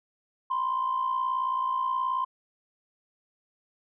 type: tone pair together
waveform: sine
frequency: 987.8 / 1046.5 Hz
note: B5 / C6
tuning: 0 / 0 cents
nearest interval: minor second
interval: 100 cents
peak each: -31 / -25 dBFS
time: 0.5-2.25 s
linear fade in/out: 10 ms
effects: tanh soft clip ceiling -20 dBFS